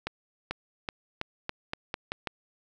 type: accelerating click train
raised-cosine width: 0.3 ms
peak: -15 dBFS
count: 9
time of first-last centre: 0.07-2.272 s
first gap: 440 ms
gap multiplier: 0.86
effects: none